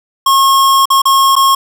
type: tone with dropouts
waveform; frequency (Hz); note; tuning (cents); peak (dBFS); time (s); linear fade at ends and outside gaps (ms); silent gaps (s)
square; 1084; C#6; -39; -7; 0.26-1.55; 5; 0.856-0.902 / 1.019-1.054 / 1.355-1.363
effects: none